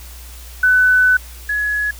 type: tone pair in turn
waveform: sine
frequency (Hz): 1500 / 1687.1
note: F#6 / G#6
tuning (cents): +23 / +27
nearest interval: major second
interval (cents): 204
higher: second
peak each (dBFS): -9 / -16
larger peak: first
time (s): 0.63-1.17 / 1.49-1.91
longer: first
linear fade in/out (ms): 5
effects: added 60 Hz sine -34 dBFS peak until 1.99 s + white hiss -40 dBFS RMS until 1.99 s